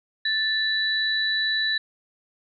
sine tone pair together, 1760 / 3951 Hz, A6 / B7, 0 / 0 cents, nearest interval octave + major second, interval 1400 cents, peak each -24 dBFS, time 0.25-1.78 s, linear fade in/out 5 ms, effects none

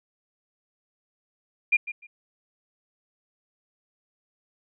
sine tone with echo, 2410 Hz, D7, 44 cents sharp, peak -16 dBFS, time 1.72-1.77 s, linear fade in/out 10 ms, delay 150 ms, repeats 2, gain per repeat -14 dB, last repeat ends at 2.07 s, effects none

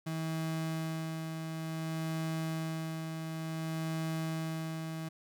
35% pulse tone with tremolo, 160.8 Hz, E3, 43 cents flat, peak -31 dBFS, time 0.06-5.09 s, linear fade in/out 10 ms, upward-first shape sine, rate 0.56 Hz, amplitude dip 40%, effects none

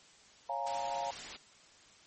sine chord, Bb minor seventh, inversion first, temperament equal, 554.4 / 698.5 / 830.6 / 932.3 Hz, Db5 / F5 / Ab5 / Bb5, 0 / 0 / 0 / 0 cents, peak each -42 / -38 / -39 / -38 dBFS, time 0.49-1.11 s, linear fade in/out 5 ms
white noise, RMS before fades -44 dBFS, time 0.66-1.37 s, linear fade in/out 10 ms
effects white hiss -60 dBFS RMS until 2.06 s + MP3 32 kbps

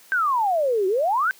sine exponential two-way sweep, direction down then up, 1585 to 363.6 to 1585 Hz, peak -18 dBFS, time 0.12-1.31 s, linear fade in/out 0 ms, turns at 0.87 s, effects white hiss -51 dBFS RMS until 1.39 s + high-pass 200 Hz 12 dB/octave

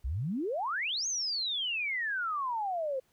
sine exponential two-way sweep, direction up then down, 56 to 6570 to 508 Hz, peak -30 dBFS, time 0.04-3 s, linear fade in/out 10 ms, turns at 1.07 s, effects pink hiss -71 dBFS RMS until 3.12 s

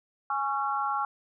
sine chord, Db major, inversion second, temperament equal with one note detuned, 830.6 / 1108.7 / 1363.4 Hz, Ab5 / Db6 / F6, 0 / 0 / -42 cents, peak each -30 / -31 / -31 dBFS, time 0.3-1.05 s, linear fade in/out 2 ms, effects none

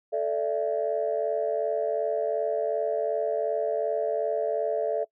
sine chord, A suspended fourth, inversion none, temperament equal with one note detuned, 440 / 587.3 / 670 Hz, A4 / D5 / E5, 0 / 0 / +28 cents, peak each -28 dBFS, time 0.12-5.05 s, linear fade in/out 20 ms, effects noise-tail reverb RT60 0.1 s tail -23 dB re dry + tanh soft clip ceiling -16 dBFS

